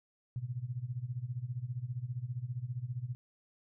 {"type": "tone with tremolo", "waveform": "sine", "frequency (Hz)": 123, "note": "B2", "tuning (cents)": -7, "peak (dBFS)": -32, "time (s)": [0.36, 3.15], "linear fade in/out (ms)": 0, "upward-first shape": "sine", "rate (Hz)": 15, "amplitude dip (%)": 85, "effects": []}